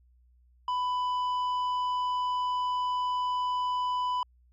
sine tone with tanh clipping, 996 Hz, B5, 14 cents sharp, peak -28 dBFS, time 0.68-4.23 s, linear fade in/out 2 ms, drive 7 dB, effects added 61 Hz sine -59 dBFS peak until 4.52 s

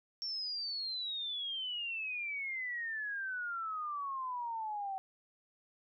sine exponential sweep, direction down, 5500 to 760 Hz, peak -36 dBFS, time 0.22-4.98 s, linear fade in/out 0 ms, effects none

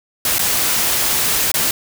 white noise with dropouts, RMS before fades -17 dBFS, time 0.25-1.71 s, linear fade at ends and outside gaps 2 ms, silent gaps 0.384-0.392 / 1.517-1.541 s, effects none

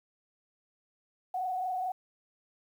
sine tone with frequency modulation, 740 Hz, F#5, in tune, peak -30 dBFS, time 1.34-1.92 s, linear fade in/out 5 ms, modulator 24.5 Hz, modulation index 0.88, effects 10-bit

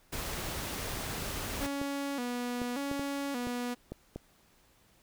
pink noise, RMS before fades -37 dBFS, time 0.12-1.67 s, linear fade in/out 10 ms
sawtooth tone with vibrato, 261.6 Hz, C4, in tune, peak -29 dBFS, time 1.6-3.75 s, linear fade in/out 20 ms, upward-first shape square, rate 0.86 Hz, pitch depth 120 cents each way
clicks, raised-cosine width 2 ms, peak -25 dBFS, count 7, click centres 1.815 / 2.617 / 2.914 / 2.995 / 3.47 / 3.92 / 4.16 s
effects pink hiss -65 dBFS RMS until 5.02 s

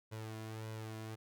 sawtooth tone with flanger, 110 Hz, A2, in tune, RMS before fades -45 dBFS, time 0.11-1.16 s, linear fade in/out 20 ms, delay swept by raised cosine 2 to 2.91 ms, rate 1.7 Hz, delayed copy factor +0.55, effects none

